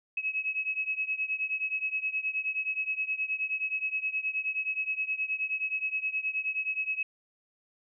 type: beating tone pair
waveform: sine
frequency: 2563 / 2572.5 Hz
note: E7 / E7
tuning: -49 / -43 cents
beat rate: 9.5 Hz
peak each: -31 / -33 dBFS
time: 0.17-7.03 s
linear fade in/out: 5 ms
effects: none